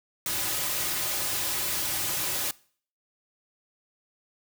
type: noise with comb filter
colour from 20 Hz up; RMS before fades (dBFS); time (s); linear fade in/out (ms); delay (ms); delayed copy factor
white; -29; 0.26-2.51; 2; 4.4; -0.6
effects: noise-tail reverb RT60 0.5 s tail -22 dB re dry